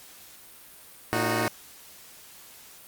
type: tone cluster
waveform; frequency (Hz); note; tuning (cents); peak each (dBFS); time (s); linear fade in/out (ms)
10% pulse; 113.2 / 308.8 / 367.4; A2 / D#4 / F#4; +50 / -13 / -12; -20; 1.13-1.48; 0
effects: white hiss -49 dBFS RMS until 2.87 s + Opus 48 kbps